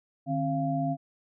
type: tone cluster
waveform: sine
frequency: 151.6 / 267.6 / 690 Hz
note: D#3 / C4 / F5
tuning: -45 / +39 / -21 cents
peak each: -30 dBFS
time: 0.26-0.97 s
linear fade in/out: 50 ms
effects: none